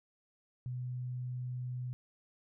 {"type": "tone", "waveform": "sine", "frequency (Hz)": 125.1, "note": "B2", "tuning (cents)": 23, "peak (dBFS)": -36, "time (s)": [0.66, 1.93], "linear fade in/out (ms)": 0, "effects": []}